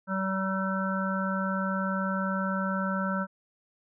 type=harmonic tone; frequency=191.2 Hz; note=G3; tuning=43 cents flat; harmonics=1 / 3 / 5 / 7 / 8; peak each=-29 / -35 / -37 / -33 / -36 dBFS; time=0.07-3.27 s; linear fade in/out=50 ms; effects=none